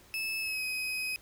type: tone with pitch glide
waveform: 35% pulse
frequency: 2611 to 2522 Hz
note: E7 to D#7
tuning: -17 to +23 cents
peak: -30 dBFS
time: 0.14-1.16 s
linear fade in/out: 0 ms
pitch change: -60 cents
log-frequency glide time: 0.4-0.64 s
effects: pink hiss -58 dBFS RMS until 1.21 s